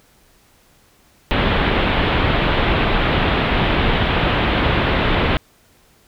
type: low-pass noise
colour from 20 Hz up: pink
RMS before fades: -17 dBFS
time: 1.31-5.37 s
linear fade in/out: 0 ms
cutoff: 3600 Hz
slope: 48 dB/octave
effects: pink hiss -54 dBFS RMS until 6.07 s